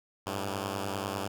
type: beating tone pair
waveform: 5% pulse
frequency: 97.6 / 107.6 Hz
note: G2 / A2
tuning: -7 / -38 cents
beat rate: 10 Hz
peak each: -22 / -27 dBFS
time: 0.26-1.28 s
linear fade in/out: 10 ms
effects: none